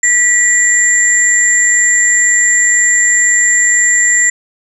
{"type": "tone pair together", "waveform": "sine", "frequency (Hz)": [1945, 7303], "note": ["B6", "A#8"], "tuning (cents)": [-27, -37], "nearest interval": "octave + major seventh", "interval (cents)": 2290, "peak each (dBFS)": -10, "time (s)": [0.03, 4.3], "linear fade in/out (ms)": 5, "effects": []}